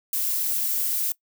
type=noise; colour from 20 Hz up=violet; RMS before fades=-25 dBFS; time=0.13-1.12 s; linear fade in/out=2 ms; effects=noise-tail reverb RT60 0.1 s tail -21 dB re dry